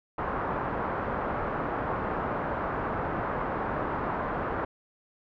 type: low-pass noise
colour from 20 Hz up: white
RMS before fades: -31 dBFS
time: 0.18-4.65 s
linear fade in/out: 5 ms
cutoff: 1300 Hz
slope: 24 dB/octave
effects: none